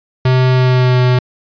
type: tone with pitch glide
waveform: square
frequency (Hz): 128.5 to 125.71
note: C3 to B2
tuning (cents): -31 to +31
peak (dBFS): -9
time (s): 0.25-1.19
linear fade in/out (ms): 5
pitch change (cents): -38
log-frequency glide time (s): 0.47-1.01
effects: resampled to 11025 Hz